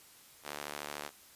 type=tone with high-pass filter; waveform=sawtooth; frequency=73.42 Hz; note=D2; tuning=in tune; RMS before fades=-43 dBFS; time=0.43-1.11 s; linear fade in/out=50 ms; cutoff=590 Hz; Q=0.57; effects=white hiss -58 dBFS RMS until 1.35 s + resampled to 32000 Hz